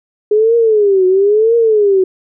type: tone with vibrato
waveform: sine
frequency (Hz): 415.1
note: G#4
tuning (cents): -1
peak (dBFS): -7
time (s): 0.31-2.04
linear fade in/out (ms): 5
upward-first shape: triangle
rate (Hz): 1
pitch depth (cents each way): 220
effects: none